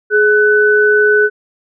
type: tone pair together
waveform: sine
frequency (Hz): 420.3 / 1497.8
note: G#4 / F#6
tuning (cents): +21 / +21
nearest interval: octave + minor seventh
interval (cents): 2200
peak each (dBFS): -10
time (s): 0.1-1.3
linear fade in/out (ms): 50
effects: none

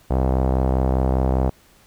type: tone with low-pass filter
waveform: sawtooth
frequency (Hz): 65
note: C2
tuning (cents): -11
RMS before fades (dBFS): -19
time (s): 0.1-1.5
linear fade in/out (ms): 10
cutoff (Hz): 730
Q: 1.9
effects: pink hiss -54 dBFS RMS until 1.86 s

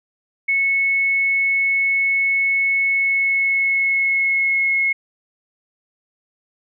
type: tone with pitch glide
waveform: sine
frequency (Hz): 2200 to 2173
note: C#7 to C#7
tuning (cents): -14 to -35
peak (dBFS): -15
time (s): 0.48-4.93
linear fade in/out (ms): 10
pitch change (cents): -21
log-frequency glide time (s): 2.89-4.72
effects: none

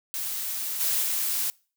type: noise with level steps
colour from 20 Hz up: blue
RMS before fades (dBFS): -31 / -25 / -27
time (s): 0.14-1.5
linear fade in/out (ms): 0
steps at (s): 0.8 / 1.02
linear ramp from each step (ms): 10
effects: noise-tail reverb RT60 0.4 s tail -25 dB re dry

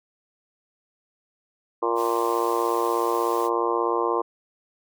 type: harmonic tone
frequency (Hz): 116.54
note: A#2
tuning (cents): 0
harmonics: 3 / 4 / 5 / 6 / 7 / 8 / 9 / 10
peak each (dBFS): -27 / -26 / -33 / -34 / -33 / -31 / -26 / -35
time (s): 1.82-4.22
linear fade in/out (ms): 10
type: high-pass noise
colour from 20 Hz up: white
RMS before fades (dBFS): -41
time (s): 1.95-3.5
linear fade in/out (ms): 50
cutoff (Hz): 860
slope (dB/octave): 96
effects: none

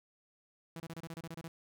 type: tone bursts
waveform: sawtooth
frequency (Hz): 164.81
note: E3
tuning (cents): 0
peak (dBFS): -38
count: 11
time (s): 0.76-1.48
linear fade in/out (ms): 2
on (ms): 40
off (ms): 28
effects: none

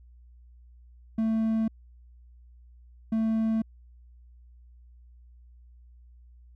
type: tone pair in turn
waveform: triangle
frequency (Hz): 222.2 / 222.2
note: A3 / A3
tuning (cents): +17 / +17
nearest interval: unison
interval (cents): 0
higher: neither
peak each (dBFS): -21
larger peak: neither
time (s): 1.18-1.68 / 3.12-3.62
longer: neither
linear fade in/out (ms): 5
effects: added 60 Hz sine -50 dBFS peak until 6.55 s

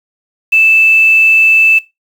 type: tone with quantisation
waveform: sine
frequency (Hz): 2637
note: E7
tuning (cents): 0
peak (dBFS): -5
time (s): 0.52-1.79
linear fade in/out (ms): 10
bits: 5
effects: noise-tail reverb RT60 0.2 s tail -17 dB re dry

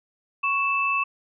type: tone pair together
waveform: sine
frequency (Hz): 1108.7 / 2637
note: C#6 / E7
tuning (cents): 0 / 0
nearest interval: octave + minor third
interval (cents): 1500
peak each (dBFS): -24 / -23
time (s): 0.43-1.04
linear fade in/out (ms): 10
effects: none

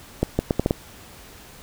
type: accelerating click train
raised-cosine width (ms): 2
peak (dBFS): -5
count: 6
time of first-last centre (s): 0.23-0.709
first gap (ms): 160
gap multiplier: 0.74
effects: pink hiss -45 dBFS RMS until 1.62 s

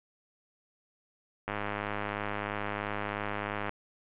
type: click train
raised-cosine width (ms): 0.5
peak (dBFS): -18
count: 229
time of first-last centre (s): 1.48-3.694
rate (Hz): 103
effects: resampled to 8000 Hz + 8-bit

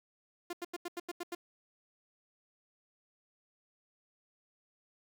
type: tone bursts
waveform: sawtooth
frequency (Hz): 349.2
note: F4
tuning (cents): 0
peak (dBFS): -33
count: 8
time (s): 0.5-1.35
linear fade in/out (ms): 5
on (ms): 31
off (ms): 86
effects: 10-bit

